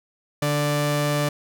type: tone pair together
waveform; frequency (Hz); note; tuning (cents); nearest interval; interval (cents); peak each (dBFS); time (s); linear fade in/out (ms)
sawtooth; 146.85 / 293.7; D3 / D4; 0 / 0; octave; 1200; -18; 0.42-1.29; 5
effects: none